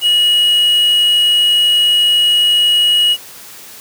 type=tone with quantisation; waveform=triangle; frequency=2902 Hz; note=F#7; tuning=34 cents flat; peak=-7 dBFS; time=0.01-3.17 s; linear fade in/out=50 ms; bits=5; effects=white hiss -35 dBFS RMS until 3.8 s + high-pass 80 Hz 12 dB/octave